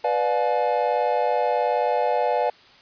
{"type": "chord", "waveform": "triangle", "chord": "B diminished seventh", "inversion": "none", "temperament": "just", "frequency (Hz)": [493.9, 592.7, 711.2, 853.4], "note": ["B4", "D5", "F5", "Ab5"], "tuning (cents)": [0, 16, 31, 47], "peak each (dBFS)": -23, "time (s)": [0.04, 2.5], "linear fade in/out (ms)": 5, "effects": ["white hiss -51 dBFS RMS until 2.81 s", "resampled to 11025 Hz"]}